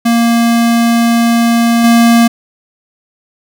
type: tone with level steps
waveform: square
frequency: 233.1 Hz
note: A#3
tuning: in tune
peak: -8 / -5 dBFS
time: 0.05-2.28 s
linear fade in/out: 10 ms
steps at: 1.84 s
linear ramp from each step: 2 ms
effects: none